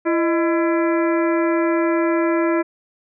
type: harmonic tone with a mistuned harmonic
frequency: 335.6 Hz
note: E4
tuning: 31 cents sharp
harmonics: 1 / 2 / 3 / 4 / 5 / 6 / 7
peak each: -17 / -23 / -27 / -29 / -31 / -33 / -34 dBFS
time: 0.05-2.63 s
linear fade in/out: 20 ms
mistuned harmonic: 2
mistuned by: -130 cents
effects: none